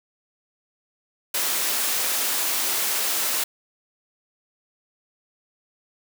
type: high-pass noise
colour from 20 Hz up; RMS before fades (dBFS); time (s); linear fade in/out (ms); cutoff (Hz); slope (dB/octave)
white; -24; 1.34-3.44; 5; 330; 12
effects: none